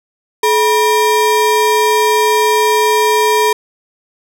square ring-modulated tone, 698.5 Hz, F5, in tune, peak -7 dBFS, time 0.43-3.53 s, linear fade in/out 5 ms, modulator 270 Hz, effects none

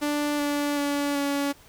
sawtooth tone with pitch steps, 293.7 / 290 / 286.3 / 282.7 Hz, D4 / D4 / D4 / C#4, 0 / -22 / -44 / +34 cents, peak -20 dBFS, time 0.01-1.53 s, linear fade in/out 20 ms, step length 380 ms, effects pink hiss -53 dBFS RMS until 1.68 s

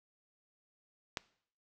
click, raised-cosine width 0.2 ms, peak -17 dBFS, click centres 1.172 s, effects noise-tail reverb RT60 0.6 s tail -21 dB re dry

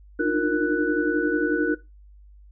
sine tone cluster, 298 / 309.2 / 354.3 / 466.1 / 1485 Hz, D4 / D#4 / F4 / A#4 / F#6, +25 / -11 / +25 / 0 / +6 cents, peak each -26 dBFS, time 0.19-1.75 s, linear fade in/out 10 ms, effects noise-tail reverb RT60 0.2 s tail -17 dB re dry + added 50 Hz sine -46 dBFS peak until 2.51 s

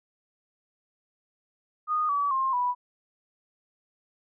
sine tone with pitch steps, 1233 / 1143.8 / 1061.1 / 984.3 Hz, D#6 / D6 / C6 / B5, -16 / -46 / +24 / -6 cents, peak -23 dBFS, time 1.87-2.75 s, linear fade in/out 50 ms, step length 220 ms, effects none

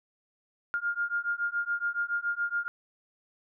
sine beating tone pair, 1407 / 1414.1 Hz, F6 / F6, +12 / +21 cents, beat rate 7.1 Hz, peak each -31 / -31 dBFS, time 0.74-2.68 s, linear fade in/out 0 ms, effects none

